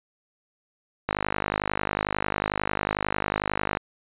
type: click train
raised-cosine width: 0.5 ms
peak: -9 dBFS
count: 138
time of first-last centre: 1.09-3.771 s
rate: 51.1 Hz
effects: resampled to 8000 Hz